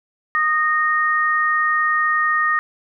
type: tone pair together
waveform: sine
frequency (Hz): 1236.1 / 1852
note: D#6 / A#6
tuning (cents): -12 / -12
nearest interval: perfect fifth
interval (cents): 700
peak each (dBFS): -18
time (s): 0.35-2.59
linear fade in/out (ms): 0
effects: none